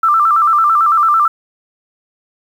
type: tone with vibrato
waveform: sine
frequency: 1255 Hz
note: D#6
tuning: 15 cents sharp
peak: -8 dBFS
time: 0.03-1.28 s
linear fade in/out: 5 ms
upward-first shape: square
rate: 9 Hz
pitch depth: 97 cents each way
effects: 7-bit